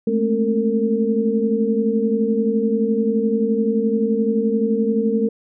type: tone cluster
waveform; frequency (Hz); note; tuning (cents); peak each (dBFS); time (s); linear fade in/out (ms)
sine; 213.7 / 225.3 / 268.2 / 456.3; G#3 / A3 / C4 / A#4; +50 / +41 / +43 / -37; -20 / -22 / -28 / -20; 0.07-5.29; 5
effects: none